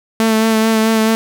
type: tone with vibrato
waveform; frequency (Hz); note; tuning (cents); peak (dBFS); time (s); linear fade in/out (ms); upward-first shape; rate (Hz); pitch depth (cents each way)
sawtooth; 221.6; A3; +13; -7; 0.2-1.15; 0; sine; 4.6; 21
effects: none